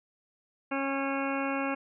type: harmonic tone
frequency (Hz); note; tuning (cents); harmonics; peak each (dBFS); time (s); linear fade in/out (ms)
273.8; C#4; -21; 1 / 2 / 3 / 4 / 5 / 6 / 8 / 9 / 10; -32 / -35 / -37 / -38 / -39 / -40 / -41 / -42 / -42; 0.71-1.75; 10
effects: none